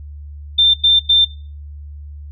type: tone bursts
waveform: sine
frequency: 3582 Hz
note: A7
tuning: 30 cents sharp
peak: -8 dBFS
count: 3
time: 0.58-1.25 s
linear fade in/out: 10 ms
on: 160 ms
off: 95 ms
effects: noise-tail reverb RT60 0.4 s tail -20 dB re dry + added 73 Hz sine -30 dBFS peak until 2.31 s